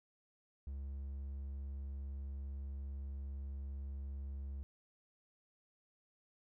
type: tone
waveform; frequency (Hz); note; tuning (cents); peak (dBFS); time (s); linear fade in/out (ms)
triangle; 68.8; C#2; -12; -39; 0.67-4.63; 0
effects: none